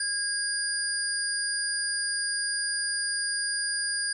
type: tone cluster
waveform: sine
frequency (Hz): 1631 / 4865 / 9260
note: G#6 / D#8 / D9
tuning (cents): -32 / -40 / -25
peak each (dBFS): -31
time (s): 0-4.13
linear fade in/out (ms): 5
effects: none